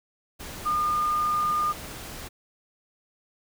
sine tone in noise, 1214 Hz, D#6, 43 cents flat, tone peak -22 dBFS, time 0.65-1.73 s, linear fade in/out 20 ms, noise pink, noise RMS -39 dBFS, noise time 0.39-2.29 s, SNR +14 dB, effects none

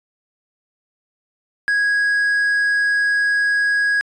triangle tone, 1655 Hz, G#6, 6 cents flat, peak -13 dBFS, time 1.68-4.01 s, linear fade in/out 0 ms, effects resampled to 22050 Hz

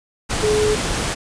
sine tone in noise, 424.6 Hz, G#4, 38 cents sharp, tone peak -15 dBFS, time 0.42-0.76 s, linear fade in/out 20 ms, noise pink, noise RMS -22 dBFS, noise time 0.29-1.15 s, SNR +4 dB, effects resampled to 22050 Hz

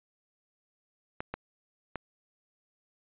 clicks, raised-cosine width 0.5 ms, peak -19 dBFS, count 3, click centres 1.205 / 1.34 / 1.957 s, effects resampled to 8000 Hz

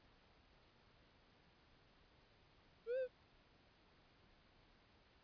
triangle linear two-way sweep, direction up then down, 438.7 to 534 to 489.2 Hz, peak -36 dBFS, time 2.86-3.08 s, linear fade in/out 50 ms, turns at 2.98 s, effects pink hiss -70 dBFS RMS until 5.23 s + resampled to 11025 Hz

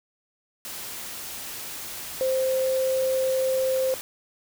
sine tone in noise, 523.3 Hz, C5, in tune, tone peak -21 dBFS, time 2.21-3.94 s, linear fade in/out 0 ms, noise white, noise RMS -36 dBFS, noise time 0.65-4.01 s, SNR +12 dB, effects none

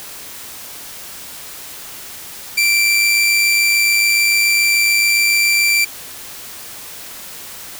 sawtooth tone with amplitude modulation, 2349 Hz, D7, in tune, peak -7 dBFS, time 2.57-5.85 s, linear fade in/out 10 ms, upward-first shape sine, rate 107 Hz, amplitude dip 30%, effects white hiss -33 dBFS RMS until 7.79 s

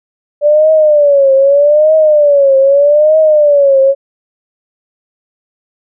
sine tone with vibrato, 582 Hz, D5, 16 cents flat, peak -4 dBFS, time 0.41-3.95 s, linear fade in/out 50 ms, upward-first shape triangle, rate 0.81 Hz, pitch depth 150 cents each way, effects none

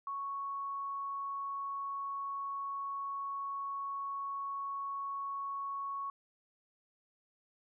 sine tone, 1108.7 Hz, C#6, in tune, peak -36 dBFS, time 0.07-6.1 s, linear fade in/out 2 ms, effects none

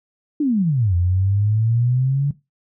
sine exponential two-way sweep, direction down then up, 311.1 to 86.1 to 144.5 Hz, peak -15 dBFS, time 0.4-2.31 s, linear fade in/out 5 ms, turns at 0.95 s, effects noise-tail reverb RT60 0.2 s tail -17 dB re dry

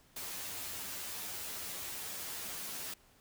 white noise with comb filter, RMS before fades -42 dBFS, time 0.16-2.94 s, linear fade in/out 5 ms, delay 11 ms, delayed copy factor +0.85, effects pink hiss -65 dBFS RMS until 3.2 s

